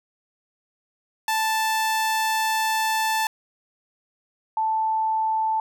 sawtooth / sine tone pair in turn, 880 / 880 Hz, A5 / A5, 0 / 0 cents, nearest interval unison, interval 0 cents, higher neither, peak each -17 / -20 dBFS, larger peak first, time 1.28-3.27 / 4.57-5.6 s, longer first, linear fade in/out 2 ms, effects none

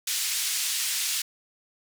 white band-pass noise, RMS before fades -28 dBFS, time 0.07-1.22 s, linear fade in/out 5 ms, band 2500 to 9300 Hz, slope 12 dB/octave, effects none

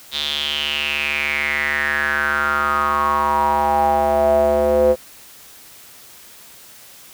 square tone with band-pass filter sweep, 73.3 Hz, D2, 3 cents flat, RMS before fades -18 dBFS, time 0.11-4.96 s, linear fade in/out 50 ms, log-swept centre 3700 to 510 Hz, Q 7.2, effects white hiss -43 dBFS RMS until 7.13 s

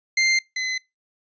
sawtooth tone pair in turn, 2093 / 2036 Hz, C7 / C7, 0 / -48 cents, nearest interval unison, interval 48 cents, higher first, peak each -13 / -20 dBFS, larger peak first, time 0.17-0.39 / 0.56-0.78 s, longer neither, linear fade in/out 5 ms, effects noise-tail reverb RT60 0.2 s tail -22 dB re dry + resampled to 16000 Hz

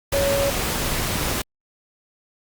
sine tone in noise, 558 Hz, C#5, 11 cents sharp, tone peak -19 dBFS, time 0.13-0.5 s, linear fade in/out 5 ms, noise pink, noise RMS -24 dBFS, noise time 0.12-1.42 s, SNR +2 dB, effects Opus 48 kbps

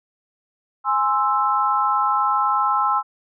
sine chord, Ab augmented, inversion none, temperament equal, 830.6 / 1046.5 / 1318.5 Hz, Ab5 / C6 / E6, 0 / 0 / 0 cents, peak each -22 / -21 / -20 dBFS, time 0.84-3.03 s, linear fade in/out 50 ms, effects none

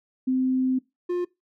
sine / triangle tone pair in turn, 258.6 / 354.6 Hz, C4 / F4, -20 / +26 cents, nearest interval perfect fourth, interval 546 cents, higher second, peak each -20 / -21 dBFS, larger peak first, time 0.27-0.79 / 1.09-1.25 s, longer first, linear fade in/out 10 ms, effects noise-tail reverb RT60 0.2 s tail -21 dB re dry

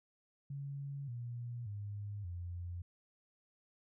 sine tone with pitch steps, 140 / 119.78 / 102.49 / 87.69 Hz, C#3 / A#2 / G#2 / F2, +18 / +47 / -22 / +8 cents, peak -40 dBFS, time 0.5-2.82 s, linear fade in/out 5 ms, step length 580 ms, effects none

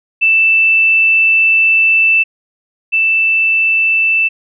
sine tone pair in turn, 2652 / 2652 Hz, E7 / E7, +10 / +10 cents, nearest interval unison, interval 0 cents, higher neither, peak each -7 / -9 dBFS, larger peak first, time 0.21-2.24 / 2.92-4.29 s, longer first, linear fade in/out 20 ms, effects none

